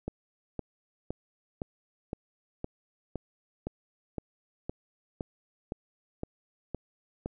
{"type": "click train", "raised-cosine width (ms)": 2, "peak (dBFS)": -20, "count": 15, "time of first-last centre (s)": [0.08, 7.259], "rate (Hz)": 1.95, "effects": []}